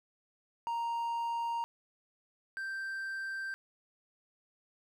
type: tone pair in turn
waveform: triangle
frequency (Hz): 932.3 / 1567.9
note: A#5 / G6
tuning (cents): 0 / 0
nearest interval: major sixth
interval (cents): 900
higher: second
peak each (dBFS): -30 / -34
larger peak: first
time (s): 0.67-1.64 / 2.57-3.54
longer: neither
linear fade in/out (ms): 0
effects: none